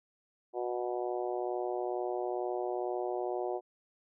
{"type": "harmonic tone", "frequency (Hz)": 122.2, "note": "B2", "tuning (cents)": -18, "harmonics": [3, 4, 5, 6, 7, 8], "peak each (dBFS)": [-35, -40, -39, -38, -46, -50], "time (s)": [0.53, 3.61], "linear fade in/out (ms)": 50, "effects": []}